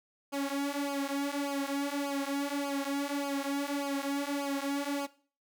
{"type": "tone with flanger", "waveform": "sawtooth", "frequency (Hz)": 281.1, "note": "C#4", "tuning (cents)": 24, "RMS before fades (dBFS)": -33, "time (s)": [0.32, 5.07], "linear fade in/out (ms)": 20, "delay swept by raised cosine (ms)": [0.52, 5.22], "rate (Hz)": 1.7, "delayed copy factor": -0.95, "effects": ["noise-tail reverb RT60 0.4 s tail -17 dB re dry"]}